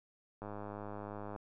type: click train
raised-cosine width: 1 ms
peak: -30 dBFS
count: 98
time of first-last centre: 0.42-1.362 s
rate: 103 Hz
effects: none